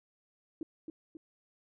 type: tone with echo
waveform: sine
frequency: 320 Hz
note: D#4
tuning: 49 cents sharp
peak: -34 dBFS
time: 0.61-0.63 s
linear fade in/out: 2 ms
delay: 270 ms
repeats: 2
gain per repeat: -5 dB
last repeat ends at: 1.17 s
effects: none